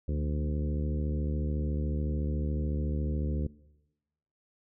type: harmonic tone with a mistuned harmonic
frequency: 73.9 Hz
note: D2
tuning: 11 cents sharp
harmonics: 1 / 2 / 3 / 4 / 5 / 6 / 7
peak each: -29 / -35 / -39 / -41 / -43 / -45 / -46 dBFS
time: 0.08-3.47 s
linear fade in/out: 5 ms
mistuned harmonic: 2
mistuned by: +48 cents
effects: noise-tail reverb RT60 1.0 s tail -21 dB re dry